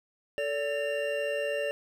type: tone cluster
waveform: triangle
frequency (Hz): 442.5 / 575 / 1801 / 2777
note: A4 / D5 / A6 / F7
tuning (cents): +10 / -37 / +40 / -10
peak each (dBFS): -33 / -28 / -37 / -36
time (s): 0.38-1.71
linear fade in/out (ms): 0
effects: none

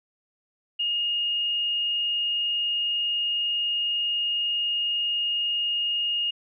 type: tone with frequency modulation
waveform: sine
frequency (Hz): 2850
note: F7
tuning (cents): +34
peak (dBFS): -23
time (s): 0.79-6.31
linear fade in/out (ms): 10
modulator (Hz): 22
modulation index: 0.32
effects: none

